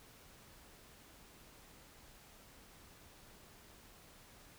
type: silence
effects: pink hiss -60 dBFS RMS until 4.58 s